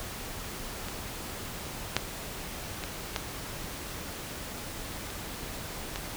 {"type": "clicks", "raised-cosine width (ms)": 0.2, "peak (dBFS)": [-20, -6, -17, -11, -24, -16], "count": 6, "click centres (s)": [0.885, 1.966, 2.838, 3.162, 5.103, 5.959], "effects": ["pink hiss -39 dBFS RMS until 6.16 s"]}